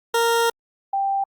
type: tone pair in turn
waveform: 20% pulse / sine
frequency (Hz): 464 / 786.7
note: A#4 / G5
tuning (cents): -8 / +6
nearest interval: major sixth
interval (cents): 914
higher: second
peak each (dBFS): -12 / -19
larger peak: first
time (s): 0.14-0.5 / 0.93-1.24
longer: first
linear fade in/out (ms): 5
effects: Opus 48 kbps